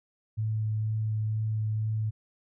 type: tone with vibrato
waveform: sine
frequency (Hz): 108.7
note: A2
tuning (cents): -21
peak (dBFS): -26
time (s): 0.37-2.11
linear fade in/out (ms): 20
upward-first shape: sine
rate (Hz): 2.1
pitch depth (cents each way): 10
effects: none